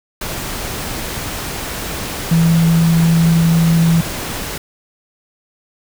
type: tone in noise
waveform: sine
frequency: 165.6 Hz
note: E3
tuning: 8 cents sharp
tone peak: -9 dBFS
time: 2.31-4.01 s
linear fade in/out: 5 ms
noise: pink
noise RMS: -24 dBFS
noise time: 0.21-4.58 s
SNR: +12 dB
effects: none